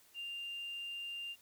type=tone; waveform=sine; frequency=2794 Hz; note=F7; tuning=in tune; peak=-39 dBFS; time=0.14-1.36 s; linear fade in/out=50 ms; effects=tanh soft clip ceiling -37 dBFS + white hiss -65 dBFS RMS until 1.41 s